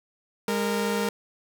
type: tone pair together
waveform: sawtooth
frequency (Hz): 203.9 / 463.1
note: G#3 / A#4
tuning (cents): -32 / -11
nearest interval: octave + major second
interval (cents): 1421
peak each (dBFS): -23 / -23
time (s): 0.48-1.09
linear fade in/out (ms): 2
effects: none